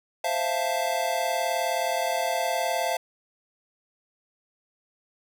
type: chord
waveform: square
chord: F major seventh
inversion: second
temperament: equal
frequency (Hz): 523.3 / 659.3 / 698.5 / 880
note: C5 / E5 / F5 / A5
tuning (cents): 0 / 0 / 0 / 0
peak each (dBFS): -33 / -30 / -29 / -32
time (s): 0.24-2.97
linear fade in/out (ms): 5
effects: none